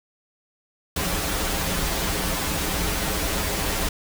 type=noise with comb filter; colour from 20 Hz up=pink; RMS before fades=-25 dBFS; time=0.96-3.89 s; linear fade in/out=5 ms; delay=8.3 ms; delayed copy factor=-0.8; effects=none